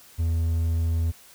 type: tone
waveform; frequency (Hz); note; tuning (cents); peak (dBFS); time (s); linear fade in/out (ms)
triangle; 82.41; E2; 0; -19; 0.18-1.12; 20
effects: white hiss -51 dBFS RMS until 1.34 s